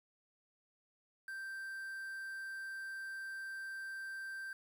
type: tone with quantisation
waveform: triangle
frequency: 1568 Hz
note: G6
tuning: in tune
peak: -40 dBFS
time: 1.28-4.53 s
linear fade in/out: 2 ms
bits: 10
effects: none